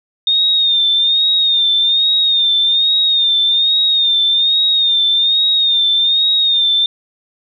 sine tone with vibrato, 3664 Hz, A#7, 31 cents flat, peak -10 dBFS, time 0.27-6.86 s, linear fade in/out 2 ms, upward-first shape sine, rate 1.2 Hz, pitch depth 59 cents each way, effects none

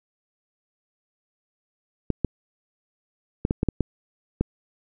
clicks, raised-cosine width 3 ms, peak -8 dBFS, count 8, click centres 2.103 / 2.247 / 3.451 / 3.509 / 3.631 / 3.687 / 3.807 / 4.41 s, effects none

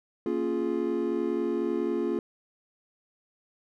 triangle chord, Bb minor seventh, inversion none, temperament equal with one note detuned, 233.1 / 277.2 / 349.2 / 419.2 Hz, Bb3 / Db4 / F4 / Ab4, 0 / 0 / 0 / +16 cents, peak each -31 / -31 / -27 / -30 dBFS, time 0.26-2.19 s, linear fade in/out 2 ms, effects none

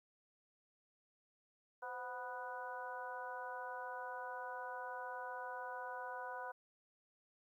harmonic tone with a mistuned harmonic, 246.9 Hz, B3, in tune, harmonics 2 / 3 / 4 / 5 / 6, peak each -50 / -49 / -47 / -56 / -49 dBFS, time 1.82-6.52 s, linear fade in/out 10 ms, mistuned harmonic 2, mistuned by +67 cents, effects 13-bit

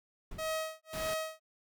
brown noise with exponential decay, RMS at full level -40 dBFS, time 0.31-0.69 s, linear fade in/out 5 ms, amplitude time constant 81 ms
sawtooth tone with tremolo, 635 Hz, D#5, 35 cents sharp, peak -28 dBFS, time 0.38-1.4 s, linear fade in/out 10 ms, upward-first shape sine, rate 1.7 Hz, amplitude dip 100%
pink noise, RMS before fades -43 dBFS, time 0.93-1.14 s, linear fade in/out 2 ms
effects none

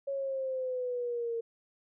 sine linear sweep, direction down, 555 to 457.8 Hz, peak -31 dBFS, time 0.07-1.41 s, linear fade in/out 10 ms, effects none

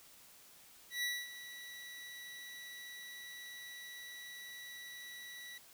25% pulse tone with ADSR envelope, 1950 Hz, B6, 23 cents flat, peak -30 dBFS, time 0.9-5.58 s, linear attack 130 ms, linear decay 240 ms, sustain -14 dB, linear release 4 ms, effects white hiss -60 dBFS RMS until 5.73 s

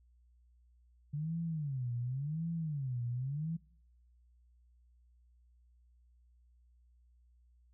sine tone with vibrato, 141.7 Hz, C#3, 38 cents sharp, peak -34 dBFS, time 1.13-3.57 s, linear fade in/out 10 ms, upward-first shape sine, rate 0.91 Hz, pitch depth 290 cents each way, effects noise-tail reverb RT60 0.7 s tail -24 dB re dry + added 60 Hz sine -63 dBFS peak until 7.73 s

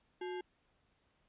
sine tone with sample-and-hold, 363.6 Hz, F#4, 30 cents flat, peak -38 dBFS, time 0.21-0.41 s, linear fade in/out 5 ms, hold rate 1225 Hz, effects pink hiss -75 dBFS RMS until 1.28 s + resampled to 8000 Hz

